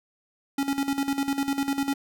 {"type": "tone with tremolo", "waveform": "square", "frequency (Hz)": 277.2, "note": "C#4", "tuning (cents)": 0, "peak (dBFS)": -23, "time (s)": [0.58, 1.94], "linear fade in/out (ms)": 5, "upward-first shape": "square", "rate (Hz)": 10, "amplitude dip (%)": 70, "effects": []}